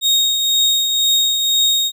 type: tone with tremolo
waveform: 35% pulse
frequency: 3729 Hz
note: A#7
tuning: in tune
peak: -9 dBFS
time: 0.01-1.92 s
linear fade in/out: 50 ms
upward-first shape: triangle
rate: 2 Hz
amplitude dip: 45%
effects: none